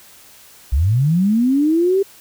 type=linear sweep; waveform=sine; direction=up; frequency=58.27 to 399.5 Hz; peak=-12 dBFS; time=0.72-2.03 s; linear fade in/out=10 ms; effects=white hiss -45 dBFS RMS until 2.2 s